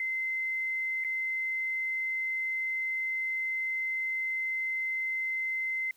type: tone with dropouts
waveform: sine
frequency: 2067 Hz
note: C7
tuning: 22 cents flat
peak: -29 dBFS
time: 0-5.91 s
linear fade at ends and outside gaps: 2 ms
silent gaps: 1.04-1.046 s
effects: white hiss -65 dBFS RMS until 5.96 s